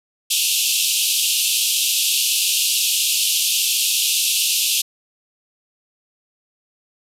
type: band-pass noise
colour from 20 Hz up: pink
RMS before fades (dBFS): -19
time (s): 0.3-4.82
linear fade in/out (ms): 10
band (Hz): 2600 to 14000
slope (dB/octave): 96
effects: none